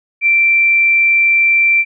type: tone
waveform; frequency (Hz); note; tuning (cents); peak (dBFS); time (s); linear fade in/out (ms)
sine; 2349; D7; 0; -8; 0.21-1.85; 50
effects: none